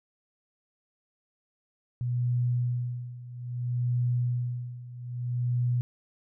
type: tone with tremolo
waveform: sine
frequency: 122.4 Hz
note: B2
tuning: 15 cents flat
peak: -23 dBFS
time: 2.01-5.81 s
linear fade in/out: 0 ms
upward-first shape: sine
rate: 0.61 Hz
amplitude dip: 85%
effects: none